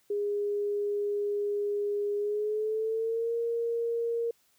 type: tone with pitch glide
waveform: sine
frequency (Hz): 410 to 465.6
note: G#4 to A#4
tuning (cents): -22 to -2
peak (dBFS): -27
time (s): 0.1-4.31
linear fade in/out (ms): 5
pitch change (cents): +220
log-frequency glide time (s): 2.17-3.34
effects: white hiss -68 dBFS RMS until 4.58 s